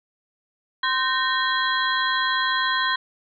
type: tone cluster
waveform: sine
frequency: 1040 / 1542 / 1842 / 3291 / 4047 Hz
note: C6 / G6 / A#6 / G#7 / B7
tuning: -11 / -29 / -21 / -16 / +42 cents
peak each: -24 / -26 / -26 / -28 / -30 dBFS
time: 0.83-2.96 s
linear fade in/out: 5 ms
effects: none